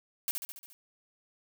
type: noise with echo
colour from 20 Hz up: blue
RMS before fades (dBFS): -31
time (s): 0.28-0.31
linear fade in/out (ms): 0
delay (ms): 70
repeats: 6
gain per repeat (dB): -4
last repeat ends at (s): 0.73
effects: none